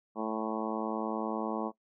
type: harmonic tone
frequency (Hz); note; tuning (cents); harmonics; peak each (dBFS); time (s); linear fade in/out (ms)
110; A2; 0; 2 / 3 / 4 / 5 / 6 / 7 / 8 / 9 / 10; -36 / -38 / -39 / -40 / -41 / -41 / -42 / -43 / -43; 0.15-1.72; 50
effects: noise-tail reverb RT60 0.1 s tail -19 dB re dry